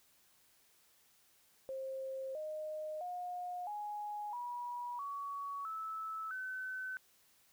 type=tone with pitch steps; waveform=sine; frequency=531 / 617 / 717 / 833.2 / 968.2 / 1125.1 / 1307.5 / 1519.3 Hz; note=C5 / D#5 / F5 / G#5 / B5 / C#6 / E6 / F#6; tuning=+25 / -15 / +45 / +5 / -35 / +25 / -15 / +45 cents; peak=-39 dBFS; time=1.69-6.97 s; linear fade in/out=0 ms; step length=660 ms; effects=white hiss -69 dBFS RMS until 7.52 s